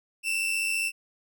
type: tone pair together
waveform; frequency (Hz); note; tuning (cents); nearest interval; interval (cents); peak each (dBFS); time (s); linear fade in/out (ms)
40% pulse; 2641 / 2736; E7 / F7; +3 / -36; minor second; 61; -26 / -29; 0.23-0.92; 50
effects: none